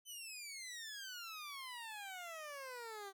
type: exponential sweep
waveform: 15% pulse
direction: down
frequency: 3066 to 382.6 Hz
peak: -40 dBFS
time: 0.05-3.13 s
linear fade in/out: 50 ms
effects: none